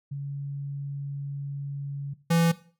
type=tone pair in turn; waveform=sine / square; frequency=140.7 / 167.32 Hz; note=C#3 / E3; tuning=+26 / +26 cents; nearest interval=minor third; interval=300 cents; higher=second; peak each=-30 / -20 dBFS; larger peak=second; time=0.11-2.14 / 2.3-2.52 s; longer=first; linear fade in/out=10 ms; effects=noise-tail reverb RT60 0.4 s tail -17 dB re dry